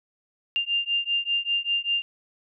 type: beating tone pair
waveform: sine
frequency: 2794 / 2799.1 Hz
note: F7 / F7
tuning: 0 / +3 cents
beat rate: 5.1 Hz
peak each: -26 dBFS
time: 0.56-2.02 s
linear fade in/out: 0 ms
effects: none